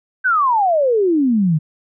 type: exponential sweep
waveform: sine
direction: down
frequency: 1568 to 146.83 Hz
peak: -12 dBFS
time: 0.24-1.59 s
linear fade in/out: 20 ms
effects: none